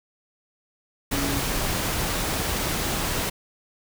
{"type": "tone in noise", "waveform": "sine", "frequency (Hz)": 280.3, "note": "C#4", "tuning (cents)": 19, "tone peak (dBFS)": -28, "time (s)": [1.12, 1.4], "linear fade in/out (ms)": 10, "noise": "pink", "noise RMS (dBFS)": -26, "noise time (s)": [1.11, 3.3], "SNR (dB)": -5, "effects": []}